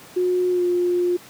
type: tone with pitch glide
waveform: sine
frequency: 362.1 to 354.4 Hz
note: F#4 to F4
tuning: -37 to +25 cents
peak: -17 dBFS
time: 0.16-1.17 s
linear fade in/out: 10 ms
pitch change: -38 cents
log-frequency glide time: 0.5-0.63 s
effects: pink hiss -44 dBFS RMS until 1.29 s + high-pass 150 Hz 12 dB/octave